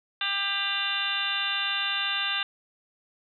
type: harmonic tone with a mistuned harmonic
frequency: 397.1 Hz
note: G4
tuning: 22 cents sharp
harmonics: 2 / 3 / 4 / 5 / 6 / 7 / 8 / 9 / 10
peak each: -40 / -36 / -32 / -38 / -40 / -31 / -39 / -30 / -39 dBFS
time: 0.21-2.43 s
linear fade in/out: 2 ms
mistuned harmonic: 8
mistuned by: -75 cents
effects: none